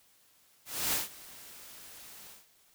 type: noise with ADSR envelope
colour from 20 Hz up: white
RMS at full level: -29 dBFS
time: 0.65-2.47 s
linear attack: 280 ms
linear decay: 150 ms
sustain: -21 dB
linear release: 180 ms
effects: white hiss -65 dBFS RMS until 2.74 s